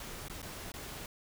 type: noise with dropouts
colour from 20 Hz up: pink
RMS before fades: -44 dBFS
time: 0-1.06 s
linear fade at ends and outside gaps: 2 ms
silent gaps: 0.284-0.297 / 0.419-0.427 / 0.719-0.739 s
effects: none